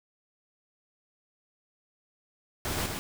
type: noise with echo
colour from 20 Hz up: pink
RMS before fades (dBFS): -32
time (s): 2.65-2.86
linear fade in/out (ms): 0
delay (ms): 130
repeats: 1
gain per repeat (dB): -3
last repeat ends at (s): 2.99
effects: none